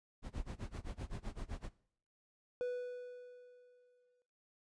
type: noise with tremolo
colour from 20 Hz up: brown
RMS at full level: -40 dBFS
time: 0.22-1.7 s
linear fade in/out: 50 ms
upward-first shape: sine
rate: 7.8 Hz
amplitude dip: 100%
type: tone with exponential decay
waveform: triangle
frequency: 493.9 Hz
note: B4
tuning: in tune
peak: -32 dBFS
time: 2.61-4.22 s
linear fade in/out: 0 ms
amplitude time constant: 350 ms
effects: noise-tail reverb RT60 0.6 s tail -19 dB re dry + resampled to 22050 Hz